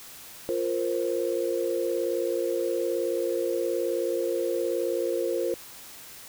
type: chord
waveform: sine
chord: F suspended fourth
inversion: none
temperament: equal with one note detuned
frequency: 349.2 / 466.2 / 525.1 Hz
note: F4 / Bb4 / C5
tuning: 0 / 0 / +6 cents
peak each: -29 dBFS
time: 0.49-5.54 s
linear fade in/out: 0 ms
effects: white hiss -45 dBFS RMS until 6.28 s